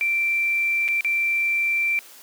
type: tone with dropouts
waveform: sine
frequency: 2349 Hz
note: D7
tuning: in tune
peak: -19 dBFS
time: 0.01-1.99 s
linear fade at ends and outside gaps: 0 ms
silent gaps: 0.88-0.886 / 1.008-1.047 s
effects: white hiss -46 dBFS RMS until 2.22 s + high-pass 300 Hz 12 dB/octave